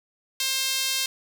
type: tone with high-pass filter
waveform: sawtooth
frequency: 530 Hz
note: C5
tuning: 22 cents sharp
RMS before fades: -26 dBFS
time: 0.4-1.06 s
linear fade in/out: 2 ms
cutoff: 3500 Hz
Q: 1.2
effects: none